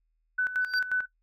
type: tone with tremolo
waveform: sine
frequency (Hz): 1500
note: F#6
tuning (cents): +23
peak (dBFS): -23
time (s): 0.38-1.06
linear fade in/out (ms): 10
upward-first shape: square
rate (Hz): 5.6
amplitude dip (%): 70
type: tone with exponential growth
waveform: triangle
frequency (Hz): 4711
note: D8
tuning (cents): +5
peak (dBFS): -26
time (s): 0.61-0.79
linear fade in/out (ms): 5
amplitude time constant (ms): 38
effects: noise-tail reverb RT60 0.1 s tail -18 dB re dry + added 40 Hz sine -70 dBFS peak until 1.22 s